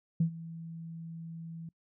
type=tone with ADSR envelope; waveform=sine; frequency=164.81 Hz; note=E3; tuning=in tune; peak=-21 dBFS; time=0.2-1.69 s; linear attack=6 ms; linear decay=92 ms; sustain=-19 dB; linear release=3 ms; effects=noise-tail reverb RT60 0.1 s tail -25 dB re dry + tanh soft clip ceiling -17 dBFS